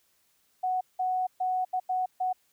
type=tone bursts at uneven times; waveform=sine; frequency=740 Hz; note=F#5; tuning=in tune; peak=-25 dBFS; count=6; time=0.63-0.81 / 0.99-1.27 / 1.4-1.65 / 1.73-1.8 / 1.89-2.06 / 2.2-2.33 s; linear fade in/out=10 ms; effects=white hiss -69 dBFS RMS until 2.52 s